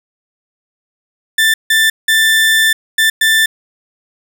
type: tone bursts at uneven times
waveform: 30% pulse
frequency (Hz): 1773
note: A6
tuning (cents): +13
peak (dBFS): -6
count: 5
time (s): 1.38-1.54 / 1.7-1.9 / 2.08-2.73 / 2.98-3.1 / 3.21-3.46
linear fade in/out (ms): 5
effects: none